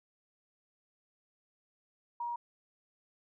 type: tone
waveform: sine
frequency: 950 Hz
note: A#5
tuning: 33 cents sharp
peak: -34 dBFS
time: 2.2-2.36 s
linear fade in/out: 5 ms
effects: none